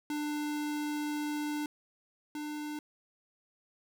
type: tone pair in turn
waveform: square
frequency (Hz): 297.5 / 299.2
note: D4 / D4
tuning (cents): +22 / +32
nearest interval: unison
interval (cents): 10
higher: second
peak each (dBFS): -33 / -37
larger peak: first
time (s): 0.1-1.66 / 2.35-2.79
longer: first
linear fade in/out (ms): 2
effects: none